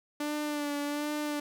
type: tone with vibrato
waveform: sawtooth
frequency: 293.7 Hz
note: D4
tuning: in tune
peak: -27 dBFS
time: 0.2-1.4 s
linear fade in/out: 5 ms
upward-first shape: sine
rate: 1.3 Hz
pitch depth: 32 cents each way
effects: none